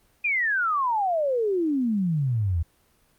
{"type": "exponential sweep", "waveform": "sine", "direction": "down", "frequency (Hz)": [2485, 78.1], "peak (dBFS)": -21, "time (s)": [0.24, 2.63], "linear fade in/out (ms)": 10, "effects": ["pink hiss -63 dBFS RMS until 3.18 s", "Opus 24 kbps"]}